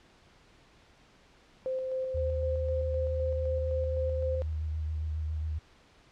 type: tone with tremolo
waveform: sine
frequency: 520 Hz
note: C5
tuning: 11 cents flat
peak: -29 dBFS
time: 1.66-4.42 s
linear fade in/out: 0 ms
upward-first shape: square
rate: 3.9 Hz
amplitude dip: 25%
type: tone with vibrato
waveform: sine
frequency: 77.78 Hz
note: D#2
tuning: in tune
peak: -30 dBFS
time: 2.14-5.59 s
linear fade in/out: 10 ms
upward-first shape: sine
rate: 7.3 Hz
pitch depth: 25 cents each way
effects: pink hiss -60 dBFS RMS until 6.11 s + low-pass 5000 Hz 12 dB/octave